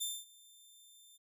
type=tone with ADSR envelope; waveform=15% pulse; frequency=3574 Hz; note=A7; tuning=26 cents sharp; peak=-27 dBFS; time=0-1.18 s; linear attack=18 ms; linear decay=230 ms; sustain=-24 dB; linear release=23 ms; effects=none